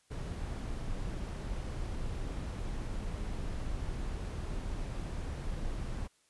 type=noise; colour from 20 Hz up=brown; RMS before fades=-37 dBFS; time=0.1-6.08 s; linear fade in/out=20 ms; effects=white hiss -70 dBFS RMS until 6.29 s + resampled to 24000 Hz